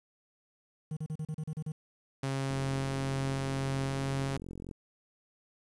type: tone bursts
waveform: triangle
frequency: 155.56 Hz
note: D#3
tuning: in tune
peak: -31 dBFS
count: 9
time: 0.91-1.72 s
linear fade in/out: 5 ms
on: 58 ms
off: 36 ms
type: tone with pitch glide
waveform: sawtooth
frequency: 135.4 to 136.18 Hz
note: C#3 to C#3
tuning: -40 to -30 cents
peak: -27 dBFS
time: 2.23-4.37 s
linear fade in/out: 5 ms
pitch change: +10 cents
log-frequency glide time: 3.84-3.99 s
type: click train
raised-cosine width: 3 ms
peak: -30 dBFS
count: 99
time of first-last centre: 2.51-4.712 s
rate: 44.5 Hz
effects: resampled to 24000 Hz + 10-bit